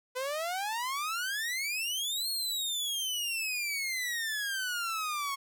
sawtooth exponential two-way sweep, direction up then down, 496.7 to 4341 to 1090 Hz, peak -28 dBFS, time 0.15-5.36 s, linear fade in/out 20 ms, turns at 2.3 s, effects none

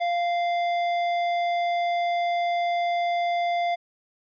sine tone with tanh clipping, 695 Hz, F5, 9 cents flat, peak -24 dBFS, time 0-3.76 s, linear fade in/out 20 ms, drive 13 dB, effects resampled to 11025 Hz

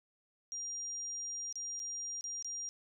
sine tone with dropouts, 5700 Hz, F8, 34 cents sharp, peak -38 dBFS, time 0.52-2.69 s, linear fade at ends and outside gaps 0 ms, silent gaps 1.526-1.556 / 1.794-1.8 / 2.21-2.241 / 2.425-2.446 s, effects none

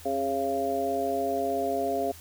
harmonic tone with a mistuned harmonic, 136.9 Hz, C#3, 21 cents flat, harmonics 2 / 3 / 4 / 5, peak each -34 / -31 / -33 / -28 dBFS, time 0.05-2.12 s, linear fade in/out 10 ms, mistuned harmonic 2, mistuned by -19 cents, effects added 83 Hz sine -49 dBFS peak until 2.2 s + white hiss -49 dBFS RMS until 2.2 s

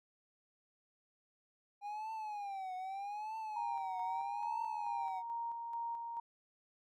triangle tone with vibrato, 809 Hz, G#5, 46 cents flat, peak -38 dBFS, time 1.81-5.23 s, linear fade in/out 50 ms, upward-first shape triangle, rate 0.8 Hz, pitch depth 170 cents each way
sine tone with tremolo, 932.3 Hz, A#5, in tune, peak -37 dBFS, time 3.56-6.2 s, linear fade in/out 5 ms, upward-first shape square, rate 2.3 Hz, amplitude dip 35%
effects none

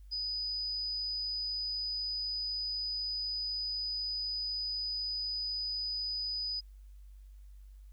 sine tone, 4978 Hz, D#8, in tune, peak -33 dBFS, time 0.11-6.61 s, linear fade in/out 20 ms, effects added 49 Hz sine -49 dBFS peak until 7.92 s + white hiss -75 dBFS RMS until 7.92 s

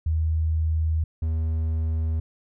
sine / triangle tone pair in turn, 79.6 / 79.95 Hz, D#2 / D#2, +40 / +48 cents, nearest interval unison, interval 8 cents, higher second, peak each -20 dBFS, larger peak neither, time 0.06-1.04 / 1.22-2.2 s, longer neither, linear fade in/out 5 ms, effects none

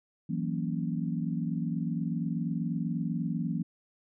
sine chord, F# dominant seventh, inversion third, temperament equal, 164.81 / 185 / 233.1 / 277.2 Hz, E3 / F#3 / A#3 / C#4, 0 / 0 / 0 / 0 cents, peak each -32 / -35 / -34 / -38 dBFS, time 0.29-3.63 s, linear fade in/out 10 ms, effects none

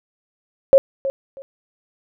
sine tone with echo, 543 Hz, C#5, 36 cents flat, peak -5 dBFS, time 0.73-0.78 s, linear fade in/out 0 ms, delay 320 ms, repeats 2, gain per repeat -14 dB, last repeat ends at 1.42 s, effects none

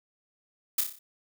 blue noise with echo, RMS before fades -24 dBFS, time 0.78-0.81 s, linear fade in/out 5 ms, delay 30 ms, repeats 6, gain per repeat -5 dB, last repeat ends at 0.99 s, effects none

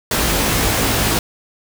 pink noise with comb filter, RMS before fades -17 dBFS, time 0.11-1.19 s, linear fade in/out 2 ms, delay 18 ms, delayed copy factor +0.9, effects none

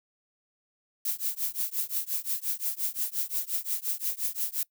violet noise with tremolo, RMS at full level -27 dBFS, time 1.05-4.63 s, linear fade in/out 2 ms, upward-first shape triangle, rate 5.7 Hz, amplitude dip 100%, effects noise-tail reverb RT60 0.1 s tail -22 dB re dry

